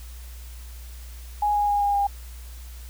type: tone with pitch steps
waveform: sine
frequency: 830.6 / 824.4 / 818.2 / 812.1 / 806 Hz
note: G#5 / G#5 / G#5 / G#5 / G5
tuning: 0 / -13 / -26 / -39 / +48 cents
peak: -19 dBFS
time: 1.42-2.07 s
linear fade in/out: 5 ms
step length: 130 ms
effects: added 60 Hz sine -37 dBFS peak until 2.89 s + white hiss -49 dBFS RMS until 2.89 s